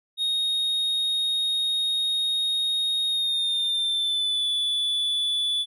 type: tone with pitch glide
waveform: triangle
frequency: 3729 to 3459 Hz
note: A#7 to A7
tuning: 0 to -30 cents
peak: -21 dBFS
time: 0.17-5.66 s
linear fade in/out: 50 ms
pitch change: -130 cents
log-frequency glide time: 3.07-4.47 s
effects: none